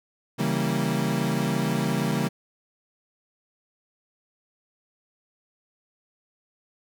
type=chord; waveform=35% pulse; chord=C# diminished seventh; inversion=none; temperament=equal; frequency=138.59 / 164.81 / 196 / 233.1 Hz; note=C#3 / E3 / G3 / Bb3; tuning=0 / 0 / 0 / 0 cents; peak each=-27 dBFS; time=0.38-2.29 s; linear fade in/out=20 ms; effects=none